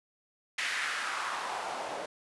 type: noise with band-pass filter sweep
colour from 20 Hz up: white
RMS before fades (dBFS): -35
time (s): 0.58-2.06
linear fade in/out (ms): 5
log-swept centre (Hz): 2100 to 580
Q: 2.2
effects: resampled to 24000 Hz